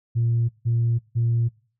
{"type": "tone bursts", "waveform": "sine", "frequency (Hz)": 116.8, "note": "A#2", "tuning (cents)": 4, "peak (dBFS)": -17, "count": 3, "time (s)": [0.15, 1.49], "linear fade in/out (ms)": 20, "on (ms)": 340, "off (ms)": 160, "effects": ["noise-tail reverb RT60 0.4 s tail -22 dB re dry", "tanh soft clip ceiling -15 dBFS"]}